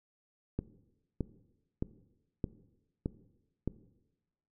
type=click train; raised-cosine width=3 ms; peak=-19 dBFS; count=6; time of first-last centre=0.59-3.676 s; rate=1.62 Hz; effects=noise-tail reverb RT60 1.0 s tail -17 dB re dry